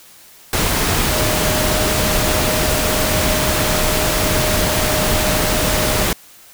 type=tone in noise; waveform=sine; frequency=617 Hz; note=D#5; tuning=15 cents flat; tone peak=-23 dBFS; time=1.11-6.04 s; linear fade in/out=2 ms; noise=pink; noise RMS=-17 dBFS; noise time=0.53-6.13 s; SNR=-9 dB; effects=white hiss -44 dBFS RMS until 6.53 s